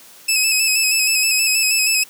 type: tone with vibrato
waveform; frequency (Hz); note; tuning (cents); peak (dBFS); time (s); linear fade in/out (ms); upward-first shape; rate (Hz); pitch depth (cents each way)
15% pulse; 2580; E7; -38; -7; 0.28-2.04; 10; square; 6.3; 31
effects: white hiss -44 dBFS RMS until 2.09 s + high-pass 150 Hz 12 dB/octave